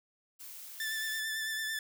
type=noise; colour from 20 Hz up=blue; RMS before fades=-47 dBFS; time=0.39-1.21 s; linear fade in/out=20 ms
type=tone with vibrato; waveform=sawtooth; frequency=1760 Hz; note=A6; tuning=in tune; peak=-30 dBFS; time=0.8-1.79 s; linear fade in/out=2 ms; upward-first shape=sine; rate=9 Hz; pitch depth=25 cents each way
effects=none